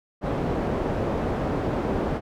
white low-pass noise, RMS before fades -26 dBFS, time 0.21-2.21 s, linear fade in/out 50 ms, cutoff 520 Hz, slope 12 dB/octave, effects none

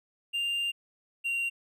triangle tone pair in turn, 2794 / 2762 Hz, F7 / F7, 0 / -20 cents, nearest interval unison, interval 20 cents, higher first, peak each -26 dBFS, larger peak neither, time 0.33-0.72 / 1.24-1.5 s, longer first, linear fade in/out 20 ms, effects none

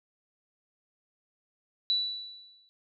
sine tone with exponential decay, 3951 Hz, B7, in tune, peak -22 dBFS, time 1.9-2.69 s, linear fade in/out 0 ms, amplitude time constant 170 ms, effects none

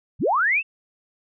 sine linear sweep, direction up, 58.3 to 2751 Hz, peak -17 dBFS, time 0.19-0.63 s, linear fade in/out 50 ms, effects none

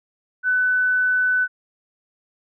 sine tone, 1500 Hz, F#6, 23 cents sharp, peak -16 dBFS, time 0.43-1.48 s, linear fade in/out 50 ms, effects none

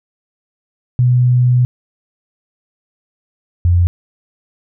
sine tone pair in turn, 124.3 / 87.58 Hz, B2 / F2, +12 / +5 cents, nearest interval tritone, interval 607 cents, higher first, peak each -8 dBFS, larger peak neither, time 0.99-1.65 / 3.65-3.87 s, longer first, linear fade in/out 0 ms, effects none

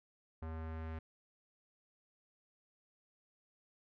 square tone with low-pass filter sweep, 80.3 Hz, E2, 45 cents flat, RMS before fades -43 dBFS, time 0.42-0.99 s, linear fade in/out 5 ms, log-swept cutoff 1300 to 2000 Hz, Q 1.3, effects none

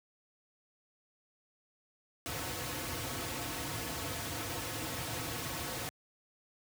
pink noise with comb filter, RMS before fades -38 dBFS, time 2.26-5.89 s, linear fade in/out 0 ms, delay 5 ms, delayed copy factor -0.7, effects high-pass 80 Hz 12 dB/octave

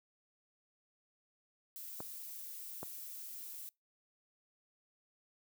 violet noise, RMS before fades -47 dBFS, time 1.76-3.69 s, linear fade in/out 0 ms
clicks, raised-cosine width 1 ms, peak -28 dBFS, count 2, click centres 2.004 / 2.83 s
effects noise-tail reverb RT60 0.2 s tail -25 dB re dry + high-pass 100 Hz 12 dB/octave

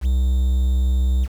triangle tone with quantisation, 63.7 Hz, C2, 46 cents flat, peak -13 dBFS, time 0.01-1.28 s, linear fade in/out 50 ms, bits 7, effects none

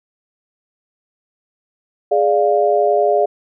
sine chord, D diminished, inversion second, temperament equal, 415.3 / 587.3 / 698.5 Hz, Ab4 / D5 / F5, 0 / 0 / 0 cents, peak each -16 dBFS, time 2.11-3.26 s, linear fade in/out 10 ms, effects none

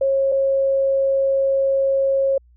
sine tone pair in turn, 543 / 543 Hz, C#5 / C#5, -36 / -36 cents, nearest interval unison, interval 0 cents, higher neither, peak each -15 dBFS, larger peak neither, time 0.01-0.32 / 0.32-2.38 s, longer second, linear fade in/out 5 ms, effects added 60 Hz sine -49 dBFS peak until 2.56 s

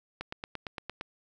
click train, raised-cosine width 0.3 ms, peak -20 dBFS, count 8, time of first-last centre 0.21-1.011 s, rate 8.74 Hz, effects none

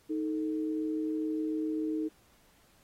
sine tone pair together, 312.7 / 440 Hz, D#4 / A4, +9 / 0 cents, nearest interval tritone, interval 591 cents, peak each -30 / -38 dBFS, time 0.09-2.09 s, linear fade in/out 20 ms, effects pink hiss -65 dBFS RMS until 2.83 s + AAC 48 kbps

